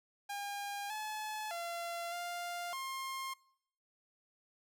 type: tone with pitch steps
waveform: sawtooth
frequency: 808 / 858 / 685 / 699 / 1065 Hz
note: G#5 / A5 / F5 / F5 / C6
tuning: -48 / -44 / -34 / +1 / +30 cents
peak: -35 dBFS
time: 0.29-3.34 s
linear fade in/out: 10 ms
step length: 610 ms
effects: noise-tail reverb RT60 0.7 s tail -23 dB re dry